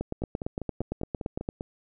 two click trains, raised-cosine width 2 ms, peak -20 / -16 dBFS, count 8 / 14, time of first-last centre 0.22-1.609 / 0.01-1.489 s, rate 5.04 / 8.79 Hz, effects none

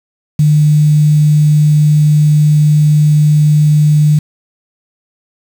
sine tone with quantisation, 150.6 Hz, D3, 44 cents sharp, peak -5 dBFS, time 0.39-4.19 s, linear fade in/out 5 ms, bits 5, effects none

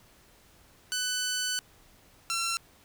10% pulse tone pair in turn, 1500 / 1354 Hz, F#6 / E6, +23 / +46 cents, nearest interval major second, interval 177 cents, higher first, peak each -20 dBFS, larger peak neither, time 0.92-1.59 / 2.3-2.57 s, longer first, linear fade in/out 0 ms, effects pink hiss -59 dBFS RMS until 2.84 s

